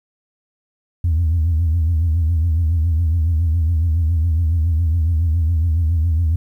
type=tone with vibrato; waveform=sine; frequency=82 Hz; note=E2; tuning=9 cents flat; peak=-12 dBFS; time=1.04-6.36 s; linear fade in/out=5 ms; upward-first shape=triangle; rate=7.2 Hz; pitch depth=130 cents each way; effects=tanh soft clip ceiling -11 dBFS + 9-bit